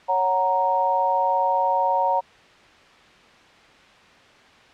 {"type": "chord", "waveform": "sine", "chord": "F# major", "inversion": "second", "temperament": "equal", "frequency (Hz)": [554.4, 740, 932.3], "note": ["C#5", "F#5", "A#5"], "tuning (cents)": [0, 0, 0], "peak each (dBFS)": [-25, -24, -20], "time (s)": [0.08, 2.21], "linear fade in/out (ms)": 20, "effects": ["white hiss -50 dBFS RMS until 4.73 s", "low-pass 3000 Hz 12 dB/octave"]}